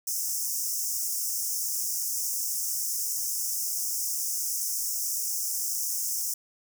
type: high-pass noise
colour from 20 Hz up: pink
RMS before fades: -30 dBFS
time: 0.07-6.34 s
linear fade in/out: 5 ms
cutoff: 5300 Hz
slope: 96 dB/octave
effects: none